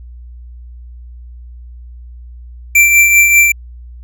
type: tone with tremolo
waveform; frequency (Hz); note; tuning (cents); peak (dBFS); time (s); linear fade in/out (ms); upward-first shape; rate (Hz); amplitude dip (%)
square; 2349; D7; 0; -4; 2.75-3.52; 5; triangle; 5.1; 50
effects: added 60 Hz sine -30 dBFS peak until 4.03 s